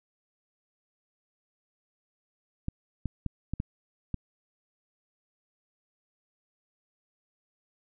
clicks, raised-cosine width 5 ms, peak -18 dBFS, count 6, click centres 2.684 / 3.057 / 3.263 / 3.536 / 3.601 / 4.143 s, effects none

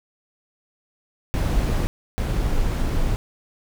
brown noise bursts at uneven times, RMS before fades -21 dBFS, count 2, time 1.34-1.87 / 2.18-3.16 s, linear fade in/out 0 ms, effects none

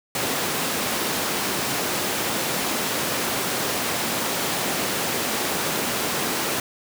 pink high-pass noise, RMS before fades -25 dBFS, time 0.15-6.6 s, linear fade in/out 2 ms, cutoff 210 Hz, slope 12 dB/octave, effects none

